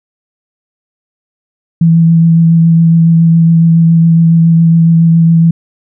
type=tone with vibrato; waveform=sine; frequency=165.4 Hz; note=E3; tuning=6 cents sharp; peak=-3 dBFS; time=1.81-5.51 s; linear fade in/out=5 ms; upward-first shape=triangle; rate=7.2 Hz; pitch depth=17 cents each way; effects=none